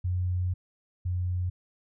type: tone pair in turn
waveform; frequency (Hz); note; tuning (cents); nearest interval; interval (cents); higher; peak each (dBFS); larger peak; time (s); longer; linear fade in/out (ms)
sine; 90.4 / 89.91; F#2 / F#2; -40 / -49; unison; 9; first; -25 / -26; first; 0.04-0.54 / 1.05-1.5; first; 10
effects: none